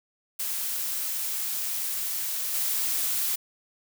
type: noise with level steps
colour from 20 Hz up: blue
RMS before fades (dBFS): -30 / -27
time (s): 0.39-3.36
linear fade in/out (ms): 10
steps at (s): 2.54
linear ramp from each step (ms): 2
effects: none